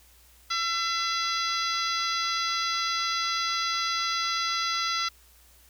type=harmonic tone with a mistuned harmonic; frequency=674 Hz; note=E5; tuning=38 cents sharp; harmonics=2 / 3 / 4 / 5 / 6 / 7 / 8 / 9; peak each=-29 / -34 / -39 / -35 / -34 / -33 / -43 / -39 dBFS; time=0.5-5.09 s; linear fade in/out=10 ms; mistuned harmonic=7; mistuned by=+39 cents; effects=added 60 Hz sine -58 dBFS peak until 5.69 s + white hiss -58 dBFS RMS until 5.69 s